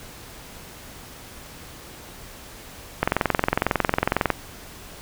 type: click train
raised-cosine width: 0.5 ms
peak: -3 dBFS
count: 29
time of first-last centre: 3.03-4.303 s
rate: 22 Hz
effects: pink hiss -42 dBFS RMS until 5.01 s